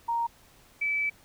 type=tone pair in turn; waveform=sine; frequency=932.3 / 2306 Hz; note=A#5 / D7; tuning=0 / -32 cents; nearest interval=octave + major third; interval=1568 cents; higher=second; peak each=-25 dBFS; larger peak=neither; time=0.08-0.27 / 0.81-1.1 s; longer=second; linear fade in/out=10 ms; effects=pink hiss -58 dBFS RMS until 1.24 s